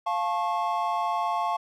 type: chord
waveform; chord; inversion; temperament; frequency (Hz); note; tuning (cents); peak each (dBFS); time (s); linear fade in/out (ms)
triangle; F augmented; none; just; 698.5 / 873.1 / 1091.3; F5 / A5 / C#6; 0 / -14 / -27; -27; 0.06-1.57; 10
effects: none